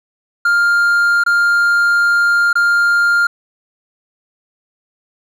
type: tone with dropouts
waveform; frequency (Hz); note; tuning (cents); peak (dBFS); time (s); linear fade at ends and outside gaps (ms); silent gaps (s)
triangle; 1402; F6; +6; -8; 0.45-3.27; 5; 1.238-1.262 / 2.53-2.554
effects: none